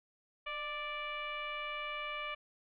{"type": "tone with frequency modulation", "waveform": "sine", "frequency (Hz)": 1760, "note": "A6", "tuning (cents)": 0, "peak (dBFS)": -37, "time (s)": [0.46, 2.35], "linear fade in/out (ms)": 10, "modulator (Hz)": 580, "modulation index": 1.9, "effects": []}